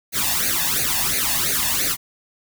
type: noise with flanger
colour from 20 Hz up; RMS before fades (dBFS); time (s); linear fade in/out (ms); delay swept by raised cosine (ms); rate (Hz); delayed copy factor
white; -21; 0.12-1.97; 50; 0.46 to 1.14; 2.9; +0.85
effects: none